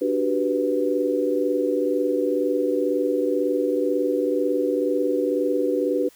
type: chord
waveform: sine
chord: G major seventh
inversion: second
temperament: equal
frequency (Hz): 293.7 / 370 / 392 / 493.9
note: D4 / F#4 / G4 / B4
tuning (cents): 0 / 0 / 0 / 0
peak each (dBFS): -25 / -26 / -27 / -23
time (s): 0.01-6.09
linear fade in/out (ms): 10
effects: white hiss -54 dBFS RMS until 6.15 s